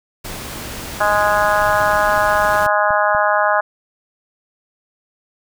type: noise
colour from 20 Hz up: pink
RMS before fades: -29 dBFS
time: 0.24-2.67 s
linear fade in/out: 10 ms
type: harmonic tone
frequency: 207.7 Hz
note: G#3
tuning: in tune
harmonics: 3 / 4 / 5 / 6 / 7 / 8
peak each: -18 / -19 / -20 / -21 / -21 / -22 dBFS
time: 1-3.61 s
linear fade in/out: 10 ms
type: click train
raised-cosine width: 5 ms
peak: -21 dBFS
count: 8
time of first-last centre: 1.45-3.149 s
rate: 4.12 Hz
effects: none